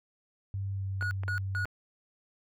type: tone with pitch glide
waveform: sine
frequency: 98 to 96.59 Hz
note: G2 to G2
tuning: 0 to -25 cents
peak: -31 dBFS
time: 0.54-1.65 s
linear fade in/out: 0 ms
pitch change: -25 cents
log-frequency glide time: 0.73-0.84 s
type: tone bursts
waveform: triangle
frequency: 1453 Hz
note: F#6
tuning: 32 cents flat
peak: -29 dBFS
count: 3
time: 1.01-1.65 s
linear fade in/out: 0 ms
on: 100 ms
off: 170 ms
type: clicks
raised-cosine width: 0.5 ms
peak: -26 dBFS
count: 4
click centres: 1.025 / 1.235 / 1.282 / 1.655 s
effects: none